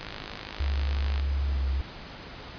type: click train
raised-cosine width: 0.2 ms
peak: -19 dBFS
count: 63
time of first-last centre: 0.01-1.198 s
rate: 52.2 Hz
type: tone with pitch glide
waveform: sine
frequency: 69.5 to 67.13 Hz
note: C#2 to C2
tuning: +5 to +45 cents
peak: -24 dBFS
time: 0.6-1.81 s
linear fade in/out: 0 ms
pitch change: -60 cents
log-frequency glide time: 1.49-1.59 s
effects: pink hiss -42 dBFS RMS until 2.58 s + resampled to 11025 Hz